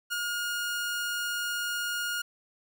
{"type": "tone with ADSR envelope", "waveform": "sawtooth", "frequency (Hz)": 1428, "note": "F6", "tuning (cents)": 38, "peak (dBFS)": -24, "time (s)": [0.1, 2.22], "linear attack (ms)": 27, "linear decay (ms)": 15, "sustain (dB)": -2, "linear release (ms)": 8, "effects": []}